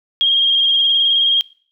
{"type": "tone with vibrato", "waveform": "sine", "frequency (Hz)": 3230, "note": "G#7", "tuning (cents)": -49, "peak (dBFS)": -11, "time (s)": [0.21, 1.41], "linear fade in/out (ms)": 0, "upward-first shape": "square", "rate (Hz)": 19, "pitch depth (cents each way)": 21, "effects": ["noise-tail reverb RT60 0.5 s tail -23 dB re dry"]}